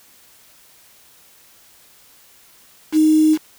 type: tone with quantisation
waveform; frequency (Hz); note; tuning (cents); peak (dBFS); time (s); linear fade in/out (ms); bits
sine; 310.8; D#4; -2; -10; 2.92-3.38; 50; 5
effects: white hiss -50 dBFS RMS until 3.58 s